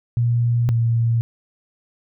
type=tone pair in turn; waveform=sine; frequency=118.8 / 116.02 Hz; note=A#2 / A#2; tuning=+33 / -8 cents; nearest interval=unison; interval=41 cents; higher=first; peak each=-15 dBFS; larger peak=neither; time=0.17-0.69 / 0.69-1.21 s; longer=neither; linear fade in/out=0 ms; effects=none